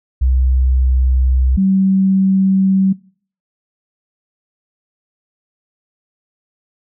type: tone pair in turn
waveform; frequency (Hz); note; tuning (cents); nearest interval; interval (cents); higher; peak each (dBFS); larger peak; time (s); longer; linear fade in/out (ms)
sine; 64.2 / 191.66; C2 / G3; -32 / -39; octave + perfect fifth; 1893; second; -10; neither; 0.21-1.57 / 1.57-2.93; neither; 10
effects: noise-tail reverb RT60 0.5 s tail -22 dB re dry